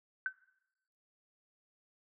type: tone with exponential decay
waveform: sine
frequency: 1528 Hz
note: G6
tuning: 45 cents flat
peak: -27 dBFS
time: 0.26-0.34 s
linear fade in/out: 1 ms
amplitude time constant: 16 ms
effects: noise-tail reverb RT60 0.9 s tail -21 dB re dry